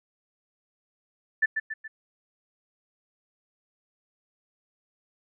sine tone with echo, 1760 Hz, A6, in tune, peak -18 dBFS, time 1.42-1.46 s, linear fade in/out 10 ms, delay 140 ms, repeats 3, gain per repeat -6 dB, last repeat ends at 1.88 s, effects none

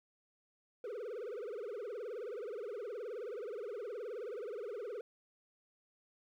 triangle tone with vibrato, 447.5 Hz, A4, 29 cents sharp, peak -38 dBFS, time 0.84-5.01 s, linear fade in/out 2 ms, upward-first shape triangle, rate 19 Hz, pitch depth 280 cents each way, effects 13-bit

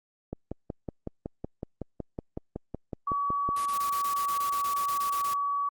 click train, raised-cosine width 2 ms, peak -20 dBFS, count 18, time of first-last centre 0.33-3.49 s, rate 5.38 Hz
sine tone, 1136 Hz, C#6, 42 cents sharp, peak -26 dBFS, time 3.07-5.69 s, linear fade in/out 5 ms
white noise bursts, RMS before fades -39 dBFS, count 15, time 3.56-5.339 s, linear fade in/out 5 ms, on 99 ms, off 21 ms
effects Opus 32 kbps

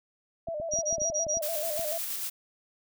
sine tone with vibrato, 633 Hz, D#5, 30 cents sharp, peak -31 dBFS, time 0.47-1.98 s, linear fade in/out 5 ms, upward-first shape square, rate 6.9 Hz, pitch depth 85 cents each way
clicks, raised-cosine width 3 ms, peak -30 dBFS, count 11, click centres 0.486 / 0.6 / 0.737 / 0.788 / 0.927 / 0.983 / 1.018 / 1.1 / 1.267 / 1.371 / 1.794 s
sine tone bursts, 5750 Hz, F8, 50 cents sharp, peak -26 dBFS, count 5, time 0.71-1.392 s, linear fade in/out 20 ms, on 110 ms, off 33 ms
blue noise with tremolo, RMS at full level -33 dBFS, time 1.42-2.3 s, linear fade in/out 10 ms, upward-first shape square, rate 8.8 Hz, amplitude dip 25%
effects none

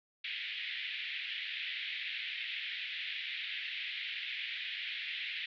pink band-pass noise, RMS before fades -40 dBFS, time 0.24-5.46 s, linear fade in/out 5 ms, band 1900 to 3700 Hz, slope 48 dB/octave, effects none

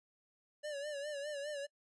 square tone with vibrato, 580 Hz, D5, 22 cents flat, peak -40 dBFS, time 0.63-1.67 s, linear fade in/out 20 ms, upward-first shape sine, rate 4.9 Hz, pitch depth 74 cents each way, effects noise-tail reverb RT60 0.1 s tail -23 dB re dry + resampled to 22050 Hz

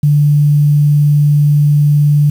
sine tone with quantisation, 146.83 Hz, D3, in tune, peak -6 dBFS, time 0.03-2.3 s, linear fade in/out 5 ms, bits 6, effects none

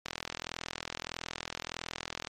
click train, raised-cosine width 0.2 ms, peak -17 dBFS, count 93, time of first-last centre 0.06-2.272 s, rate 41.6 Hz, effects MP3 64 kbps

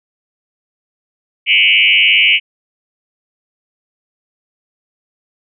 sine tone with frequency modulation, 2598 Hz, E7, 26 cents flat, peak -7 dBFS, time 1.46-2.4 s, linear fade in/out 50 ms, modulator 97.3 Hz, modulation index 4.4, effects none

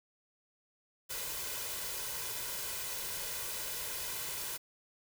white noise with comb filter, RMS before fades -39 dBFS, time 1.09-4.58 s, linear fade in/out 20 ms, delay 2 ms, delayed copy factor +0.55, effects none

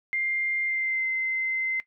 sine tone with pitch glide, 2100 to 2069 Hz, C7 to C7, +6 to -20 cents, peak -25 dBFS, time 0.13-1.8 s, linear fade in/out 0 ms, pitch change -26 cents, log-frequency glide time 0.65-1.08 s, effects noise-tail reverb RT60 0.1 s tail -17 dB re dry

